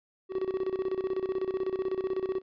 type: tone with tremolo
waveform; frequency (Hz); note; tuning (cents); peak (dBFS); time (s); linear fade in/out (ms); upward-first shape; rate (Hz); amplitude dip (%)
triangle; 378; F#4; +37; -24; 0.29-2.42; 50; square; 16; 75
effects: resampled to 11025 Hz